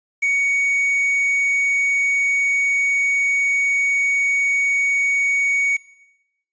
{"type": "tone with quantisation", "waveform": "triangle", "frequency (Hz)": 2238, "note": "C#7", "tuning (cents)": 16, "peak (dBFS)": -14, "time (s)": [0.22, 5.77], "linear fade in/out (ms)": 10, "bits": 7, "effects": ["noise-tail reverb RT60 0.9 s tail -20 dB re dry", "resampled to 16000 Hz"]}